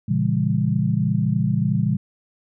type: chord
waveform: sine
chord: A# diminished seventh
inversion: none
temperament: just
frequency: 116.54 / 139.85 / 167.82 / 201.4 Hz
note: A#2 / C#3 / E3 / G3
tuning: 0 / +16 / +31 / +47 cents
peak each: -23 dBFS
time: 0.08-1.97 s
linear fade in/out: 10 ms
effects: none